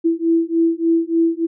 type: beating tone pair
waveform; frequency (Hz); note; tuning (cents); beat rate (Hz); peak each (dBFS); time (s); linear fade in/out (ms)
sine; 329.6 / 333; E4 / E4; 0 / +18; 3.4; -17; 0.04-1.47; 20
effects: none